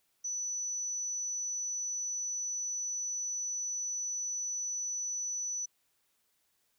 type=tone; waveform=sine; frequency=5960 Hz; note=F#8; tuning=12 cents sharp; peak=-33 dBFS; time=0.24-5.66 s; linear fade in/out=10 ms; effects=white hiss -75 dBFS RMS until 6.78 s